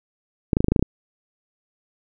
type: clicks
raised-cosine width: 3 ms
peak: -4 dBFS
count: 9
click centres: 0.532 / 0.569 / 0.605 / 0.644 / 0.684 / 0.72 / 0.762 / 0.794 / 0.826 s
effects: none